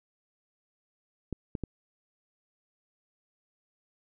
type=clicks; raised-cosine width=3 ms; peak=-20 dBFS; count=3; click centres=1.327 / 1.552 / 1.637 s; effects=none